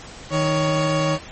30% pulse tone pair together, 156.3 / 557 Hz, D#3 / C#5, +8 / +8 cents, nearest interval octave + minor seventh, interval 2200 cents, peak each -18 dBFS, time 0.3-1.19 s, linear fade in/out 50 ms, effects pink hiss -39 dBFS RMS until 1.31 s + MP3 32 kbps

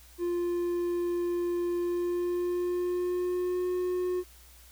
triangle tone with pitch glide, 349.2 to 361.5 Hz, F4 to F#4, 0 to -40 cents, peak -25 dBFS, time 0.18-4.24 s, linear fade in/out 50 ms, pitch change +60 cents, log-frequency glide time 1.77-3.69 s, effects added 60 Hz sine -54 dBFS peak until 4.71 s + white hiss -56 dBFS RMS until 4.71 s

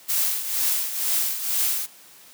blue noise with tremolo, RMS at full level -21 dBFS, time 0.08-1.87 s, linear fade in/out 20 ms, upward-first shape triangle, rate 2.1 Hz, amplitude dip 70%, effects white hiss -49 dBFS RMS until 2.33 s + high-pass 150 Hz 12 dB/octave

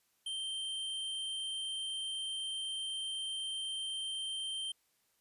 square tone, 3136 Hz, G7, in tune, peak -37 dBFS, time 0.26-4.72 s, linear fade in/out 5 ms, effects white hiss -75 dBFS RMS until 5.2 s + resampled to 32000 Hz

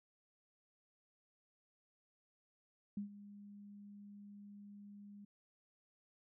sine tone with ADSR envelope, 203.5 Hz, G#3, 35 cents flat, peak -37 dBFS, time 2.97-5.25 s, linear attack 4 ms, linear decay 110 ms, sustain -15 dB, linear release 6 ms, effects none

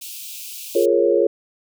white high-pass noise, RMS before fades -34 dBFS, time 0.01-0.86 s, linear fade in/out 10 ms, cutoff 2400 Hz, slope 96 dB/octave
sine chord, Bb minor seventh, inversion second, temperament equal with one note detuned, 349.2 / 415.3 / 466.2 / 549.6 Hz, F4 / Ab4 / Bb4 / Db5, 0 / 0 / 0 / -15 cents, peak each -19 dBFS, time 0.75-1.27 s, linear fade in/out 5 ms
effects none

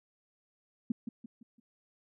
sine tone with echo, 232.4 Hz, A#3, 5 cents flat, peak -26 dBFS, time 0.9-0.92 s, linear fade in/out 5 ms, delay 170 ms, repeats 4, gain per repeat -8 dB, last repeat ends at 1.6 s, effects none

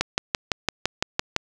click train, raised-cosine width 0.2 ms, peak -3 dBFS, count 9, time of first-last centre 0.01-1.364 s, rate 5.91 Hz, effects none

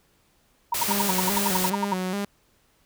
sine tone bursts, 942 Hz, A#5, 18 cents sharp, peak -20 dBFS, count 14, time 0.72-1.938 s, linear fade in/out 5 ms, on 22 ms, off 70 ms
white noise, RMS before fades -27 dBFS, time 0.74-1.7 s, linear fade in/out 5 ms
sawtooth tone with vibrato, 192.9 Hz, G3, 28 cents flat, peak -22 dBFS, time 0.88-2.25 s, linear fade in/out 5 ms, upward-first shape square, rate 2.4 Hz, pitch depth 77 cents each way
effects pink hiss -64 dBFS RMS until 2.85 s

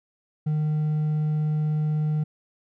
triangle tone with hard clipping, 152.7 Hz, D#3, 32 cents flat, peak -22 dBFS, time 0.46-2.24 s, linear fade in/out 10 ms, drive 5 dB, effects none

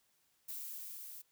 violet noise with level ramp, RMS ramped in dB -43 to -50 dBFS, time 0.48-1.22 s, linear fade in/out 10 ms, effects white hiss -75 dBFS RMS until 1.31 s

